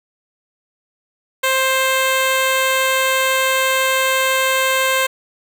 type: tone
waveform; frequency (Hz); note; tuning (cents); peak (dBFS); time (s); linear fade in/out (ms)
10% pulse; 526; C5; +9; -6; 1.43-5.07; 10
effects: none